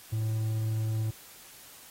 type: tone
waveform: triangle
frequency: 110 Hz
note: A2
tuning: in tune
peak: -25 dBFS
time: 0.12-1.11 s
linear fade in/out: 10 ms
effects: white hiss -51 dBFS RMS until 1.9 s + AAC 48 kbps